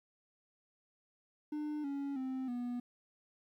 triangle tone with pitch steps, 300 / 279.9 / 261.2 / 243.7 Hz, D4 / C#4 / C4 / B3, +37 / +17 / -3 / -23 cents, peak -34 dBFS, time 1.52-2.8 s, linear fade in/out 5 ms, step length 320 ms, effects 12-bit

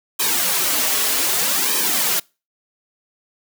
white noise with flanger, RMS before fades -19 dBFS, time 0.19-2.2 s, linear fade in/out 10 ms, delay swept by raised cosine 1.4 to 5.9 ms, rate 0.64 Hz, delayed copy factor -0.95, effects noise-tail reverb RT60 0.3 s tail -26 dB re dry + high-pass 200 Hz 12 dB/octave

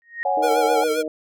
sine tone with exponential growth, 1864.7 Hz, A#6, in tune, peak -21 dBFS, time 0.02-0.23 s, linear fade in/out 0 ms, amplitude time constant 45 ms
sine chord, C# suspended fourth, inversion none, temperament equal, 554.4 / 740 / 830.6 Hz, C#5 / F#5 / G#5, 0 / 0 / 0 cents, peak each -24 / -21 / -23 dBFS, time 0.25-0.84 s, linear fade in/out 5 ms
harmonic tone, 155.56 Hz, D#3, in tune, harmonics 2 / 3 / 4, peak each -29 / -29 / -29 dBFS, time 0.37-1.08 s, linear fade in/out 2 ms
square tone with vibrato, 466.2 Hz, A#4, in tune, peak -21 dBFS, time 0.42-1.03 s, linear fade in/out 20 ms, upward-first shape sine, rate 7.5 Hz, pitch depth 66 cents each way
effects none

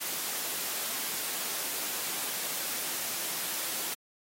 white noise, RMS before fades -34 dBFS, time 0-3.95 s, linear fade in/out 20 ms, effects high-pass 200 Hz 12 dB/octave + AAC 48 kbps

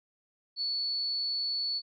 sine tone, 4435 Hz, C#8, in tune, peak -29 dBFS, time 0.56-1.82 s, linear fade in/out 50 ms, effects none

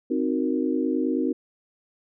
sine chord, C half-diminished seventh, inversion none, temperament equal, 261.6 / 311.1 / 370 / 466.2 Hz, C4 / Eb4 / Gb4 / Bb4, 0 / 0 / 0 / 0 cents, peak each -25 / -26 / -29 / -31 dBFS, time 0.1-1.33 s, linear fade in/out 10 ms, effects none

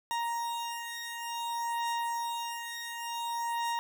40% pulse beating tone pair, 935 / 935.56 Hz, A#5 / A#5, +5 / +6 cents, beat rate 0.56 Hz, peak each -36 / -34 dBFS, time 0.11-3.79 s, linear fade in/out 0 ms, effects none

